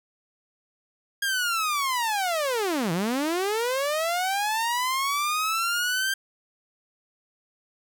sawtooth linear two-way sweep, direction down then up, 1635 to 157.9 to 1586 Hz, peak -20 dBFS, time 1.22-6.14 s, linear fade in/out 5 ms, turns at 2.92 s, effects none

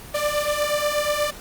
sawtooth beating tone pair, 587.3 / 595.6 Hz, D5 / D5, 0 / +24 cents, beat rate 8.3 Hz, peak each -21 / -19 dBFS, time 0.14-1.31 s, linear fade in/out 10 ms, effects pink hiss -40 dBFS RMS until 1.4 s + Opus 24 kbps

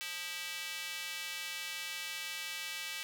square tone with high-pass filter, 177.1 Hz, F3, 24 cents sharp, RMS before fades -41 dBFS, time 0.01-3.03 s, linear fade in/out 0 ms, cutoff 2500 Hz, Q 1.6, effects none

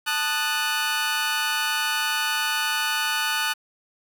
20% pulse chord, D# diminished, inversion second, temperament equal with one note detuned, 880 / 1231.6 / 1480 Hz, A5 / D#6 / F#6, 0 / -18 / 0 cents, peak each -24 / -24 / -20 dBFS, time 0.06-3.54 s, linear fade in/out 20 ms, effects 8-bit

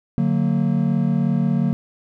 triangle chord, D augmented, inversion none, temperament just, 146.83 / 183.54 / 229.4 Hz, D3 / F#3 / A#3, 0 / -14 / -28 cents, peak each -19 dBFS, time 0.18-1.73 s, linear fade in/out 0 ms, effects none

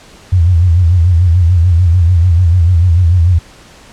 sine tone with vibrato, 87 Hz, F2, 6 cents flat, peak -5 dBFS, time 0.32-3.39 s, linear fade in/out 10 ms, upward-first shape sine, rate 6.8 Hz, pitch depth 110 cents each way, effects pink hiss -39 dBFS RMS until 3.92 s + low-pass 8000 Hz 12 dB/octave

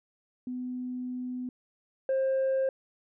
sine tone pair in turn, 250.8 / 531.4 Hz, B3 / C5, +27 / +27 cents, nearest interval octave + minor second, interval 1300 cents, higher second, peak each -32 / -22 dBFS, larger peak second, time 0.47-1.49 / 2.09-2.69 s, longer first, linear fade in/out 2 ms, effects tanh soft clip ceiling -23 dBFS

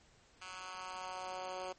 10% pulse tone with high-pass filter sweep, 185 Hz, F#3, in tune, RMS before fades -44 dBFS, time 0.41-1.73 s, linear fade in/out 10 ms, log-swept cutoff 1600 to 460 Hz, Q 1.5, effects pink hiss -66 dBFS RMS until 1.78 s + MP3 32 kbps

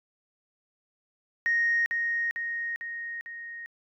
sine tone with echo, 1864.7 Hz, A#6, in tune, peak -21 dBFS, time 1.46-1.86 s, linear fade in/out 0 ms, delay 450 ms, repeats 4, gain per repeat -4 dB, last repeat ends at 3.66 s, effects tanh soft clip ceiling -17 dBFS

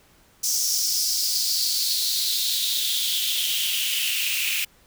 white noise with high-pass filter sweep, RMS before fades -24 dBFS, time 0.43-4.65 s, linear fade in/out 10 ms, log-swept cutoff 5800 to 2500 Hz, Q 5.2, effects pink hiss -57 dBFS RMS until 4.86 s

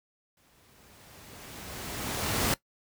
pink noise with exponential growth, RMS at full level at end -25 dBFS, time 0.37-2.54 s, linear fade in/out 2 ms, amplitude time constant 470 ms, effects noise-tail reverb RT60 0.1 s tail -19 dB re dry + high-pass 60 Hz 12 dB/octave

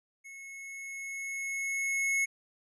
square tone with level ramp, 2186 Hz, C#7, 25 cents flat, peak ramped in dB -46 to -26 dBFS, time 0.24-2.26 s, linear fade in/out 20 ms, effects resampled to 24000 Hz

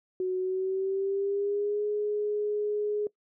sine tone with pitch glide, 370 to 417.7 Hz, F#4 to G#4, 0 to +10 cents, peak -26 dBFS, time 0.2-3.07 s, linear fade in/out 2 ms, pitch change +210 cents, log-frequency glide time 0.38-1.84 s, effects noise-tail reverb RT60 0.1 s tail -21 dB re dry

